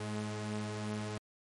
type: tone pair together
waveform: sawtooth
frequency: 106.9 / 211.1 Hz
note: A2 / G#3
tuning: -49 / +29 cents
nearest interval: octave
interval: 1178 cents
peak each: -35 / -35 dBFS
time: 0-1.18 s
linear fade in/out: 5 ms
effects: MP3 48 kbps